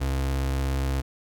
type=tone with vibrato; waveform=35% pulse; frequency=67.3 Hz; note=C2; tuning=49 cents sharp; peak=-22 dBFS; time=0-1.02 s; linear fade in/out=20 ms; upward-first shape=square; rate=17 Hz; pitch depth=15 cents each way; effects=none